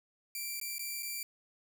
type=tone with dropouts; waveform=5% pulse; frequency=2349 Hz; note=D7; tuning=in tune; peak=-27 dBFS; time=0.35-1.23 s; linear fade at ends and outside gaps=2 ms; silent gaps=0.6-0.613 / 0.783-0.793 / 1.025-1.029 s; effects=11-bit